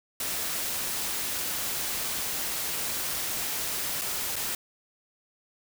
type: noise with dropouts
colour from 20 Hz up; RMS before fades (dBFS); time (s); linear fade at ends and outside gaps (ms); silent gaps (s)
white; -31; 0.2-4.55; 2; 4.013-4.017 / 4.358-4.363
effects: none